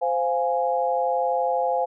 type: chord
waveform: sine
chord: F minor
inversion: second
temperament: equal with one note detuned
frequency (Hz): 519.6 / 698.5 / 830.6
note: C5 / F5 / Ab5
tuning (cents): -12 / 0 / 0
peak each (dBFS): -24 / -25 / -25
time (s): 0.01-1.86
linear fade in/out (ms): 20
effects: none